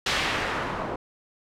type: noise with low-pass filter sweep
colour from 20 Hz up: white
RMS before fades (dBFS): -28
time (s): 0.06-0.96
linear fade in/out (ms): 5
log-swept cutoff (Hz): 3900 to 740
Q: 1
effects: none